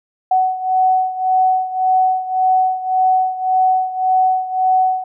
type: beating tone pair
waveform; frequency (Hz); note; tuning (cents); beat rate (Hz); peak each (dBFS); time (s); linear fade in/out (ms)
sine; 747 / 748.8; F#5 / F#5; +16 / +20; 1.8; -14 / -18; 0.31-5.04; 5
effects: none